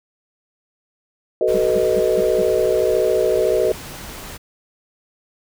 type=chord; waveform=sine; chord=B dominant seventh; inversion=second; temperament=equal with one note detuned; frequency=378.4 / 440 / 493.9 / 622.3 Hz; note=F#4 / A4 / B4 / D#5; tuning=+39 / 0 / 0 / 0 cents; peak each=-20 dBFS; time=1.41-3.72 s; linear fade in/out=2 ms
type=noise; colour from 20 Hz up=pink; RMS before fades=-34 dBFS; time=1.47-4.38 s; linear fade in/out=20 ms
type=tone bursts; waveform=sine; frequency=194.9 Hz; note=G3; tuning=10 cents flat; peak=-23 dBFS; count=5; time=1.54-2.42 s; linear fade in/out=10 ms; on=40 ms; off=170 ms
effects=none